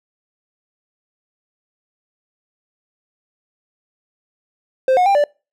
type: tone with pitch steps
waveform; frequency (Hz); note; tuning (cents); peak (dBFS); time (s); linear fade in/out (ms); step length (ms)
triangle; 522 / 726 / 794 / 585; C5 / F#5 / G5 / D5; -4 / -33 / +22 / -7; -9; 4.88-5.24; 2; 90
effects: noise-tail reverb RT60 0.3 s tail -25 dB re dry